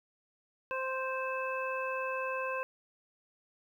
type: harmonic tone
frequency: 523 Hz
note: C5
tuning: 1 cent flat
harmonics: 1 / 2 / 3 / 5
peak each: -36 / -37 / -40 / -40 dBFS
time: 0.71-2.63 s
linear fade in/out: 0 ms
effects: 11-bit